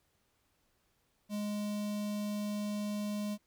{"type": "tone with notch filter", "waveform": "square", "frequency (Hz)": 207.7, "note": "G#3", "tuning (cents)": 0, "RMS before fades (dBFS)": -36, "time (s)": [1.29, 3.38], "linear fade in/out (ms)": 50, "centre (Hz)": 1600, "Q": 0.99, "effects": ["pink hiss -75 dBFS RMS until 3.46 s"]}